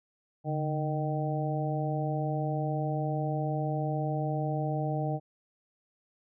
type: harmonic tone with a mistuned harmonic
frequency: 154.4 Hz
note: D#3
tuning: 13 cents flat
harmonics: 1 / 2 / 3 / 4 / 5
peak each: -30 / -37 / -39 / -36 / -36 dBFS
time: 0.44-5.2 s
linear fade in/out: 50 ms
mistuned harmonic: 1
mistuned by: -92 cents
effects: none